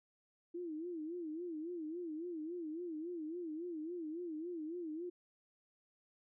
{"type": "tone with vibrato", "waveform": "sine", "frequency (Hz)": 330, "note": "E4", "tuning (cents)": 2, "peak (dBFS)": -40, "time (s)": [0.54, 5.1], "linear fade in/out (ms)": 10, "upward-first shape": "sine", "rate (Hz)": 3.6, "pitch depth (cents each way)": 140, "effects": []}